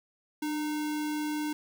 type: tone with sample-and-hold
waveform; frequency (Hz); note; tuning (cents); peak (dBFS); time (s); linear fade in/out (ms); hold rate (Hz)
sine; 300; D4; +37; -29; 0.42-1.53; 5; 1225
effects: none